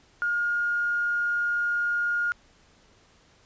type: tone with quantisation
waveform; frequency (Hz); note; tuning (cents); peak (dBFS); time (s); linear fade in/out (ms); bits
sine; 1423; F6; +32; -23; 0.22-2.32; 0; 8
effects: pink hiss -59 dBFS RMS until 3.45 s + resampled to 16000 Hz